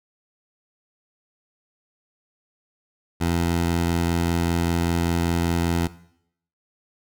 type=tone; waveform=15% pulse; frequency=85.1 Hz; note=F2; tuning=44 cents flat; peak=-14 dBFS; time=3.2-5.88 s; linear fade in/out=20 ms; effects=noise-tail reverb RT60 0.7 s tail -17 dB re dry